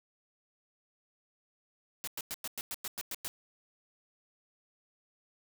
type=noise bursts; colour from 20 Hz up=white; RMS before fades=-38 dBFS; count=10; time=2.04-3.28 s; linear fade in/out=0 ms; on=34 ms; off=100 ms; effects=none